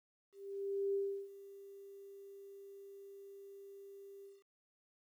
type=tone with ADSR envelope; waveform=sine; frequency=396 Hz; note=G4; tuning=18 cents sharp; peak=-32 dBFS; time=0.32-4.44 s; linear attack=620 ms; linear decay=340 ms; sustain=-19 dB; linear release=190 ms; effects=12-bit